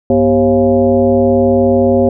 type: tone with frequency modulation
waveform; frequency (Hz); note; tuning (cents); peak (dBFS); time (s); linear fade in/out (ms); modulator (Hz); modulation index
sine; 392; G4; 0; -7; 0.1-2.09; 2; 149; 1.6
effects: none